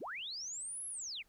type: linear two-way sweep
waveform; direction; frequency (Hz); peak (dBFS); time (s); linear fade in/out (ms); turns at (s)
sine; up then down; 130.81 to 11175 to 1962; -40; 0-1.23; 20; 0.86
effects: pink hiss -72 dBFS RMS until 1.28 s